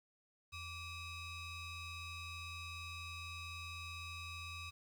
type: ring-modulated tone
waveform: 25% pulse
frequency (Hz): 1244.5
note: D#6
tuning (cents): 0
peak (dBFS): -38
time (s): 0.52-4.71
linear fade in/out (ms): 20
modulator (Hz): 1330
effects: low-pass 8000 Hz 12 dB/octave + 11-bit